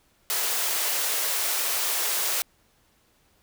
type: high-pass noise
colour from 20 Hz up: white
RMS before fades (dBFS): -26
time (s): 0.3-2.42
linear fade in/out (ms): 0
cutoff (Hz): 400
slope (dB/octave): 24
effects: pink hiss -64 dBFS RMS until 3.42 s